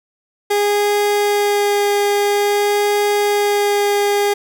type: tone with vibrato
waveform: 30% pulse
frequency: 409.7 Hz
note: G#4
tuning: 24 cents flat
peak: -11 dBFS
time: 0.5-4.34 s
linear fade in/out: 10 ms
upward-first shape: sine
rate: 0.49 Hz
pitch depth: 9 cents each way
effects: none